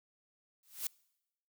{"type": "noise with exponential growth", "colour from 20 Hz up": "blue", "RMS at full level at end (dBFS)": -33, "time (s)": [0.63, 0.87], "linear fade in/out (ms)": 2, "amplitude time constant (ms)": 51, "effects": ["noise-tail reverb RT60 0.9 s tail -25 dB re dry"]}